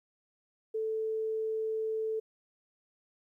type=tone; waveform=sine; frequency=440 Hz; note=A4; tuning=in tune; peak=-30 dBFS; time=0.74-2.2 s; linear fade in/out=10 ms; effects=12-bit